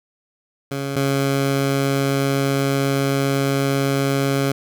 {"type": "tone pair in turn", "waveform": "15% pulse", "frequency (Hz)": [138.59, 137.85], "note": ["C#3", "C#3"], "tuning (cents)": [0, -9], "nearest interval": "unison", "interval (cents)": 9, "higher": "first", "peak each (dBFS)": [-17, -11], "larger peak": "second", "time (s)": [[0.71, 0.96], [0.96, 4.52]], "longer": "second", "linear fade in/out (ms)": 5, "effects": []}